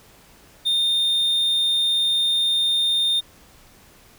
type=tone; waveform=triangle; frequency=3639 Hz; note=A#7; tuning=42 cents flat; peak=-16 dBFS; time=0.65-3.21 s; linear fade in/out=20 ms; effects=pink hiss -51 dBFS RMS until 4.18 s